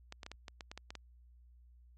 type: clicks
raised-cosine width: 0.2 ms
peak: -28 dBFS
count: 10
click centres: 0.124 / 0.232 / 0.264 / 0.316 / 0.482 / 0.608 / 0.715 / 0.776 / 0.905 / 0.953 s
effects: added 60 Hz sine -58 dBFS peak until 1.97 s + AAC 32 kbps